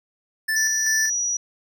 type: tone with tremolo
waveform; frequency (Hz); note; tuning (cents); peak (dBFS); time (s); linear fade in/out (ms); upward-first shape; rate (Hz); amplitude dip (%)
square; 1760; A6; 0; -21; 0.48-1.1; 10; square; 2.6; 45
type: tone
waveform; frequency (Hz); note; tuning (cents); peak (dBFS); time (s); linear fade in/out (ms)
sine; 5820; F#8; -29; -21; 0.56-1.37; 5
effects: none